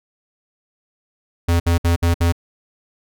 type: tone bursts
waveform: square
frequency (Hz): 85.2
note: F2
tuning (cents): -42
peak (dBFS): -14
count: 5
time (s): 1.48-2.324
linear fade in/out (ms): 10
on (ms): 120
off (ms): 61
effects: none